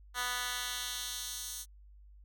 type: tone with high-pass filter sweep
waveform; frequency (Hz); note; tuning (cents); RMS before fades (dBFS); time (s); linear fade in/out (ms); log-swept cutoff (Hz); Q
10% pulse; 246.9; B3; 0; -38; 0.14-1.66; 50; 1400 to 6600; 0.97
effects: added 50 Hz sine -53 dBFS peak until 2.24 s